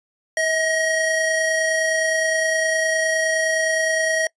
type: tone pair together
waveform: square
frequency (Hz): 640 / 1890.3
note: D#5 / A#6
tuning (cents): +49 / +24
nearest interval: octave + perfect fifth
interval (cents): 1875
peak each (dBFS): -22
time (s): 0.37-4.27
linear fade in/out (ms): 2
effects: noise-tail reverb RT60 0.1 s tail -24 dB re dry + resampled to 22050 Hz